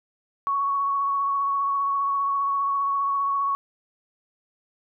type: tone with vibrato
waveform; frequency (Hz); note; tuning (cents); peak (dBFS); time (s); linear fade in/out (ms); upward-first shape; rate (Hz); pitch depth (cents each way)
sine; 1113; C#6; +7; -21; 0.47-3.55; 0; sine; 15; 16
effects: none